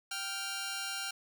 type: tone pair together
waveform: 10% pulse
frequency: 781.3 / 1396.9 Hz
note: G5 / F6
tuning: -6 / 0 cents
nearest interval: minor seventh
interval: 1006 cents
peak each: -33 / -29 dBFS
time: 0.11-1.11 s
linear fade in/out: 5 ms
effects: none